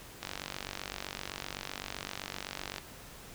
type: click train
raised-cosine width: 0.2 ms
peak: -19 dBFS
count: 123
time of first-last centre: 0.23-2.782 s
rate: 47.8 Hz
effects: pink hiss -50 dBFS RMS until 3.34 s